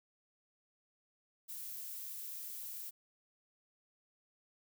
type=noise; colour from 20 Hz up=violet; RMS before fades=-45 dBFS; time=1.48-2.91 s; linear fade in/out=20 ms; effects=none